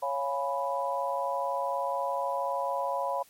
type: chord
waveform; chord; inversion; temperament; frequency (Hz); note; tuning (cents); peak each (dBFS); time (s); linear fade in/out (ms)
sine; C# dominant seventh; none; equal; 554.4 / 698.5 / 830.6 / 987.8; C#5 / E#5 / G#5 / B5; 0 / 0 / 0 / 0; -32 / -35 / -36 / -31; 0.02-3.23; 10
effects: white hiss -59 dBFS RMS until 3.29 s + MP3 64 kbps